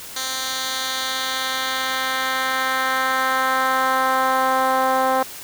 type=tone with band-pass filter sweep; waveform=10% pulse; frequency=261.6 Hz; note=C4; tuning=in tune; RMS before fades=-21 dBFS; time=0.16-5.23 s; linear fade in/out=5 ms; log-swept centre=5400 to 730 Hz; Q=1.1; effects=white hiss -36 dBFS RMS until 5.43 s